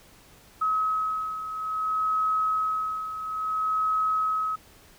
sine beating tone pair, 1278 / 1278.59 Hz, D#6 / D#6, +46 / +47 cents, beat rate 0.59 Hz, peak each -31 / -25 dBFS, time 0.61-4.56 s, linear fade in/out 10 ms, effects pink hiss -54 dBFS RMS until 4.98 s

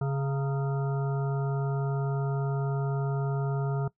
harmonic tone with a mistuned harmonic, 138.2 Hz, C#3, 5 cents flat, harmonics 1 / 3 / 5 / 7 / 9 / 10, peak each -26 / -36 / -40 / -43 / -45 / -46 dBFS, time 0.01-3.88 s, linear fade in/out 5 ms, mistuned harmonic 7, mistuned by -75 cents, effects noise-tail reverb RT60 0.1 s tail -20 dB re dry

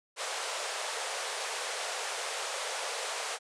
pink band-pass noise, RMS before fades -36 dBFS, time 0.16-3.39 s, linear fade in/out 50 ms, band 460 to 9700 Hz, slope 48 dB/octave, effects none

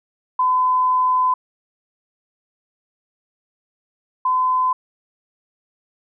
sine tone pair in turn, 1014 / 1018.8 Hz, B5 / C6, +45 / -46 cents, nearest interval unison, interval 9 cents, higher second, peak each -14 / -15 dBFS, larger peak first, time 0.39-1.34 / 4.25-4.73 s, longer first, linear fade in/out 5 ms, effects none

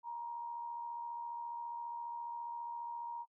sine tone with amplitude modulation, 942 Hz, A#5, 18 cents sharp, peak -38 dBFS, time 0.03-3.26 s, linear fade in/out 50 ms, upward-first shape sine, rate 74.7 Hz, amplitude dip 40%, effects noise-tail reverb RT60 0.1 s tail -26 dB re dry

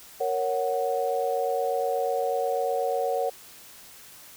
sine chord, F# major, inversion first, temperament equal, 466.2 / 554.4 / 740 Hz, A#4 / C#5 / F#5, 0 / 0 / 0 cents, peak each -28 dBFS, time 0.2-3.3 s, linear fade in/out 10 ms, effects white hiss -48 dBFS RMS until 4.36 s

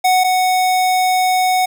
square tone pair in turn, 740 / 740 Hz, F#5 / F#5, 0 / 0 cents, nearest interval unison, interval 0 cents, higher neither, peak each -11 / -13 dBFS, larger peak first, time 0.04-0.24 / 0.24-1.66 s, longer second, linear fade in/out 10 ms, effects none

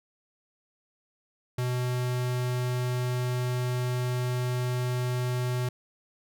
square tone, 124.7 Hz, B2, 17 cents sharp, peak -27 dBFS, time 1.58-5.69 s, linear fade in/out 5 ms, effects none

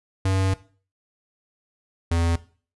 square tone pair in turn, 95.5 / 84.23 Hz, G2 / E2, -45 / +38 cents, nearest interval major second, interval 217 cents, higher first, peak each -20 dBFS, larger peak neither, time 0.25-0.54 / 2.11-2.36 s, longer first, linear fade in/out 5 ms, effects noise-tail reverb RT60 0.4 s tail -17 dB re dry + resampled to 24000 Hz

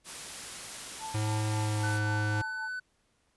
white noise, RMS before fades -41 dBFS, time 0.04-2.01 s, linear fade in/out 50 ms
sine tone with tremolo, 880 Hz, A5, in tune, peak -36 dBFS, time 0.99-2.69 s, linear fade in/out 50 ms, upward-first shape sine, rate 3.7 Hz, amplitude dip 75%
square tone with pitch glide, 107.3 to 105.58 Hz, A2 to G#2, -43 to +29 cents, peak -29 dBFS, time 1.14-2.42 s, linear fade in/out 10 ms, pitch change -28 cents, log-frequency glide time 1.49-1.9 s
triangle tone, 1500 Hz, F#6, 23 cents sharp, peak -32 dBFS, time 1.83-2.8 s, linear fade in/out 10 ms
effects pink hiss -72 dBFS RMS until 3.36 s + resampled to 24000 Hz

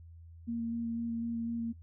sine tone with vibrato, 231.5 Hz, A#3, 12 cents flat, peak -32 dBFS, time 0.47-1.73 s, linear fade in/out 20 ms, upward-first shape square, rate 4 Hz, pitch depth 10 cents each way, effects noise-tail reverb RT60 0.1 s tail -21 dB re dry + added 83 Hz sine -49 dBFS peak until 1.82 s

